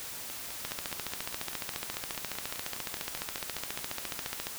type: two click trains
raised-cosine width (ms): 0.2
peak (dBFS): -23 / -16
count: 18 / 56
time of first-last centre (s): 0.3-3.791 / 0.65-4.469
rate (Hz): 4.87 / 14.4
effects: white hiss -41 dBFS RMS until 4.58 s